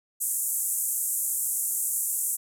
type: band-pass noise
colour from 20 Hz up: pink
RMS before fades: -28 dBFS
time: 0.2-2.37 s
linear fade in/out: 20 ms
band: 7500 to 14000 Hz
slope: 48 dB/octave
effects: none